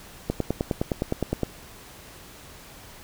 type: click train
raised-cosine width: 2 ms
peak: -10 dBFS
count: 12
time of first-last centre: 0.3-1.433 s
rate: 9.71 Hz
effects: pink hiss -46 dBFS RMS until 3.03 s